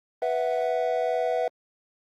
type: chord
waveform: triangle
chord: B suspended fourth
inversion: none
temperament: just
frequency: 493.9 / 658.5 / 740.8 Hz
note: B4 / E5 / F#5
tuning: 0 / -2 / +2 cents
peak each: -25 / -25 / -27 dBFS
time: 0.22-1.48 s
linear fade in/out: 2 ms
effects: Opus 24 kbps